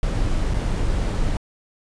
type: noise with dropouts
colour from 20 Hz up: brown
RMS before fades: -21 dBFS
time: 0.03-1.37 s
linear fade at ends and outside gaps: 1 ms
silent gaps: 0.538-0.542 s
effects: resampled to 22050 Hz